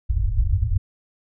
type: low-pass noise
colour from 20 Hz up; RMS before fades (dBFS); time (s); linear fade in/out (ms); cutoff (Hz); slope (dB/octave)
white; -20; 0.09-0.78; 10; 110; 96
effects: none